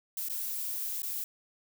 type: noise with dropouts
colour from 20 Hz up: violet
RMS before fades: -35 dBFS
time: 0.17-1.24 s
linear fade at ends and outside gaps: 2 ms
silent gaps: 0.286-0.297 / 1.021-1.031 s
effects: none